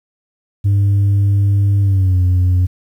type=tone with pitch glide; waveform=sine; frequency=100 to 90.65 Hz; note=G2 to F#2; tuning=+35 to -35 cents; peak=-7 dBFS; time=0.64-2.67 s; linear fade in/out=20 ms; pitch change=-170 cents; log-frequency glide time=1.81-2.19 s; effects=tanh soft clip ceiling -9 dBFS + 8-bit